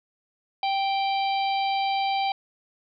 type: harmonic tone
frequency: 784 Hz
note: G5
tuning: in tune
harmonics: 1 / 3 / 4 / 5 / 6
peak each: -23 / -33 / -35 / -37 / -39 dBFS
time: 0.63-2.32 s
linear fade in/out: 2 ms
effects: none